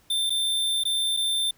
square tone with dropouts, 3571 Hz, A7, 25 cents sharp, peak -23 dBFS, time 0.1-1.51 s, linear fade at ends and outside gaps 5 ms, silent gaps 0.297-0.303 / 0.837-0.852 / 1.167-1.171 s, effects pink hiss -60 dBFS RMS until 1.57 s

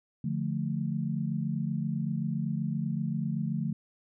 sine chord, D minor, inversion none, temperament equal, 146.83 / 174.61 / 220 Hz, D3 / F3 / A3, 0 / 0 / 0 cents, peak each -32 / -33 / -33 dBFS, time 0.24-3.73 s, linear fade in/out 5 ms, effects none

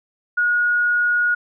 sine tone, 1446 Hz, F#6, 40 cents flat, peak -15 dBFS, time 0.37-1.35 s, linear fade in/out 10 ms, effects none

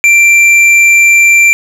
triangle tone with hard clipping, 2357 Hz, D7, 6 cents sharp, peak -4 dBFS, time 0.04-1.53 s, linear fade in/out 0 ms, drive 10 dB, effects none

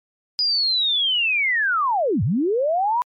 sine linear two-way sweep, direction down then up, 4978 to 87.7 to 1003 Hz, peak -17 dBFS, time 0.39-3.02 s, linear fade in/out 0 ms, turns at 2.23 s, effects MP3 96 kbps

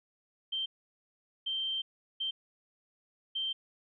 sine tone bursts at uneven times, 3136 Hz, G7, in tune, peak -31 dBFS, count 4, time 0.52-0.66 / 1.46-1.82 / 2.2-2.31 / 3.35-3.53 s, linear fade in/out 10 ms, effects none

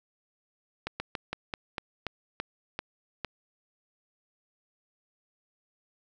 slowing click train, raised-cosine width 0.3 ms, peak -16 dBFS, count 10, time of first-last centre 0.87-3.247 s, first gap 130 ms, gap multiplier 1.17, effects none

